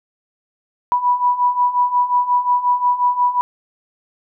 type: beating tone pair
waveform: sine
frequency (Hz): 979 / 984.6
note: B5 / B5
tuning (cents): -15 / -6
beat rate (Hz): 5.6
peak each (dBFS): -19 / -15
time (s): 0.92-3.41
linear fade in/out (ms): 0
effects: none